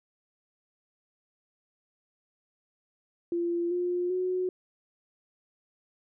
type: tone with pitch steps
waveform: sine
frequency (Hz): 343.6 / 355.1 / 367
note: F4 / F4 / F#4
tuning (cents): -28 / +29 / -14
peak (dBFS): -26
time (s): 3.32-4.49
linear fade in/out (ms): 2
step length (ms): 390
effects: none